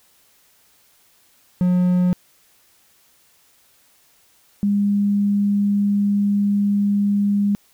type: tone pair in turn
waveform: triangle / sine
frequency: 180 / 202.7 Hz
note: F#3 / G#3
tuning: -47 / -42 cents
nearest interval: major second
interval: 205 cents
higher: second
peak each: -12 / -15 dBFS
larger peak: first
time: 1.61-2.13 / 4.63-7.55 s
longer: second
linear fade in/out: 0 ms
effects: white hiss -57 dBFS RMS until 7.73 s